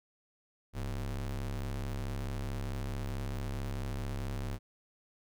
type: ring-modulated tone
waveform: square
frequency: 69.1 Hz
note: C#2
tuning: 5 cents flat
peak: -32 dBFS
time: 0.73-4.59 s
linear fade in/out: 50 ms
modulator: 32.3 Hz
effects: none